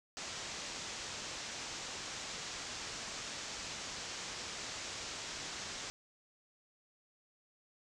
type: low-pass noise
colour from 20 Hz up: white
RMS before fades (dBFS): -44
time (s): 0.17-5.9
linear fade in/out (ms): 0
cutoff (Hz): 7300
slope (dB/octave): 48
effects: none